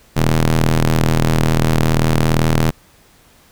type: ring-modulated tone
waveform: sawtooth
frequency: 80.4 Hz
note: E2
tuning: 43 cents flat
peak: -5 dBFS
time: 0.16-2.71 s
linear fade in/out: 10 ms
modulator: 59 Hz
effects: pink hiss -50 dBFS RMS until 3.51 s